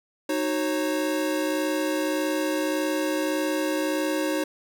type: tone cluster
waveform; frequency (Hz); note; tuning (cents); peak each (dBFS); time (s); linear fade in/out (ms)
square; 308.9 / 370.6 / 545; D#4 / F#4 / C#5; -12 / +3 / -29; -27 / -32 / -29; 0.29-4.44; 5
effects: none